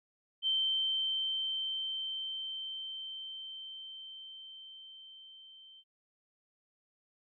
sine tone with level ramp, 3111 Hz, G7, 14 cents flat, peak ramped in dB -27 to -53 dBFS, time 0.42-5.84 s, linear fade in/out 50 ms, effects none

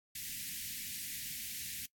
white band-stop noise, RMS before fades -42 dBFS, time 0.15-1.86 s, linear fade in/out 5 ms, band 260 to 1800 Hz, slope 48 dB/octave, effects noise-tail reverb RT60 0.1 s tail -23 dB re dry + AAC 64 kbps

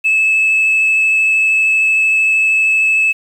sine tone with vibrato, 2606 Hz, E7, 20 cents flat, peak -8 dBFS, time 0.04-3.13 s, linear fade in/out 20 ms, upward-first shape triangle, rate 13 Hz, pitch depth 11 cents each way, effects tanh soft clip ceiling -7 dBFS + 7-bit

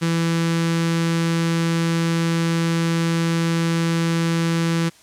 sawtooth tone with notch filter, 166.4 Hz, E3, 17 cents sharp, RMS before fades -20 dBFS, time 0.01-4.9 s, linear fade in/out 20 ms, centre 700 Hz, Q 1.3, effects white hiss -50 dBFS RMS until 5.02 s + low-pass 9000 Hz 12 dB/octave

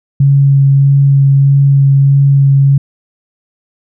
sine tone with vibrato, 138.59 Hz, C#3, in tune, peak -4 dBFS, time 0.2-2.78 s, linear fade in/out 5 ms, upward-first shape sine, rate 1.6 Hz, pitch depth 10 cents each way, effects none

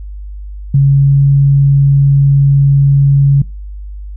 sine tone with pitch glide, 138.59 to 139.47 Hz, C#3 to C#3, 0 to +11 cents, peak -4 dBFS, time 0.74-3.42 s, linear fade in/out 5 ms, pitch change +11 cents, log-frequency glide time 0.89-1.25 s, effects noise-tail reverb RT60 0.2 s tail -21 dB re dry + added 50 Hz sine -23 dBFS peak until 4.16 s

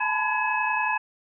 sine tone cluster, 854 / 885 / 1003 / 1677 / 2571 Hz, G#5 / A5 / B5 / G#6 / E7, +48 / +10 / +26 / +16 / -44 cents, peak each -29 / -32 / -28 / -28 / -28 dBFS, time 0-0.98 s, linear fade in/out 10 ms, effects none

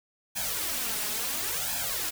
white noise with flanger, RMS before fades -31 dBFS, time 0.35-2.11 s, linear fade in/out 20 ms, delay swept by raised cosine 1.2 to 4.8 ms, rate 0.72 Hz, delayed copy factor +0.95, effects none

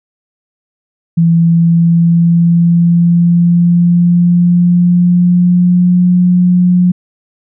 sine tone with pitch glide, 167.1 to 179.09 Hz, E3 to F3, +24 to +44 cents, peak -5 dBFS, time 1.17-6.92 s, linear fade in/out 10 ms, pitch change +120 cents, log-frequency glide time 1.32-6.07 s, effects none

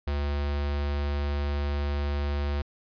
square tone with notch filter, 72 Hz, D2, 34 cents flat, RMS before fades -28 dBFS, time 0.07-2.62 s, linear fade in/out 5 ms, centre 180 Hz, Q 2, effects resampled to 11025 Hz

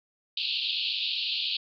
white band-pass noise, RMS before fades -30 dBFS, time 0.37-1.57 s, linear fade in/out 5 ms, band 2600 to 4500 Hz, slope 96 dB/octave, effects none

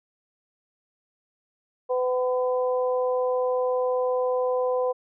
harmonic tone, 252.2 Hz, B3, 36 cents sharp, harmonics 2 / 3 / 4, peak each -22 / -33 / -32 dBFS, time 1.89-4.93 s, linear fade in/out 20 ms, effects none

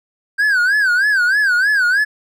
triangle tone with vibrato, 1568 Hz, G6, in tune, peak -10 dBFS, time 0.38-2.05 s, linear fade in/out 20 ms, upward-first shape sine, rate 3.2 Hz, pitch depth 160 cents each way, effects none

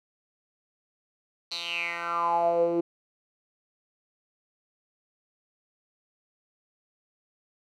10% pulse tone with band-pass filter sweep, 170.6 Hz, F3, 40 cents flat, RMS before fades -27 dBFS, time 1.51-2.81 s, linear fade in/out 10 ms, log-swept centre 4300 to 350 Hz, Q 7, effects none

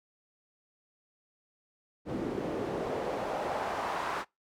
pink noise with band-pass filter sweep, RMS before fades -34 dBFS, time 2.05-4.25 s, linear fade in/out 50 ms, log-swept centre 290 to 1100 Hz, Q 1.7, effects noise-tail reverb RT60 0.2 s tail -24 dB re dry

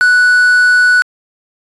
triangle tone with quantisation, 1480 Hz, F#6, in tune, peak -4 dBFS, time 0.01-1.02 s, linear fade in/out 0 ms, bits 4, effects resampled to 24000 Hz

